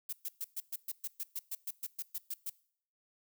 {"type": "noise bursts", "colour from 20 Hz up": "violet", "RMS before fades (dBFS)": -38, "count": 16, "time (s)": [0.09, 2.498], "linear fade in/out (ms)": 5, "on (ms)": 38, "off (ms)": 120, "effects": ["noise-tail reverb RT60 0.6 s tail -22 dB re dry"]}